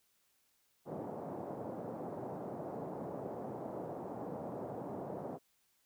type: band-pass noise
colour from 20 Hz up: white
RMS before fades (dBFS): -43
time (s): 0.85-5.39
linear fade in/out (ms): 50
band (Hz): 120 to 730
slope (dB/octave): 24
effects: white hiss -75 dBFS RMS until 5.85 s